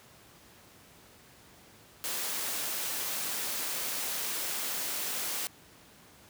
white high-pass noise, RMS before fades -34 dBFS, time 2.04-5.47 s, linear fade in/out 0 ms, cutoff 220 Hz, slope 12 dB/octave, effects pink hiss -56 dBFS RMS until 6.29 s + high-pass 80 Hz 12 dB/octave

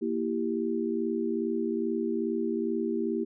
sine chord, E diminished, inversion second, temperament equal, 233.1 / 329.6 / 392 Hz, Bb3 / E4 / G4, 0 / 0 / 0 cents, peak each -31 dBFS, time 0.01-3.25 s, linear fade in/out 20 ms, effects none

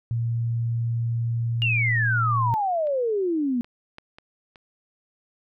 sine tone with pitch glide, 116.54 to 115.73 Hz, A#2 to A#2, 0 to -12 cents, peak -22 dBFS, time 0.11-2.54 s, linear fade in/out 0 ms, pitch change -12 cents, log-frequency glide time 1.6-2.34 s
sine exponential sweep, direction down, 2865 to 233.1 Hz, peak -21 dBFS, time 1.62-3.61 s, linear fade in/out 0 ms
clicks, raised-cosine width 0.3 ms, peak -34 / -31 / -24 / -28 / -31 dBFS, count 5, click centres 2.871 / 3.645 / 3.984 / 4.185 / 4.558 s
effects none

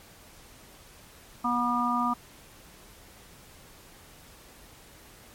harmonic tone, 242.1 Hz, B3, 34 cents flat, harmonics 1 / 3 / 4 / 5, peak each -29 / -33 / -30 / -27 dBFS, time 1.44-2.14 s, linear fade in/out 10 ms, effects pink hiss -52 dBFS RMS until 5.34 s + MP3 64 kbps

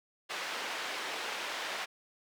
white band-pass noise, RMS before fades -38 dBFS, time 0.29-1.86 s, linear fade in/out 20 ms, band 440 to 2900 Hz, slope 12 dB/octave, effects none

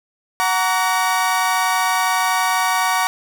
30% pulse chord, F# major, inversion none, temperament equal with one note detuned, 740 / 932.3 / 1136 Hz, F#5 / A#5 / C#6, 0 / 0 / +42 cents, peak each -18 dBFS, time 0.4-3.07 s, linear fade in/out 0 ms, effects none

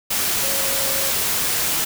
sine tone in noise, 546 Hz, C#5, 26 cents flat, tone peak -30 dBFS, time 0.42-1.11 s, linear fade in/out 10 ms, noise white, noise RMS -21 dBFS, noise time 0.1-1.85 s, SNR -12 dB, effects none

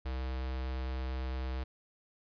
square tone with notch filter, 64.6 Hz, C2, 21 cents flat, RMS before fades -36 dBFS, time 0.05-1.64 s, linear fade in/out 10 ms, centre 220 Hz, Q 2, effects resampled to 11025 Hz

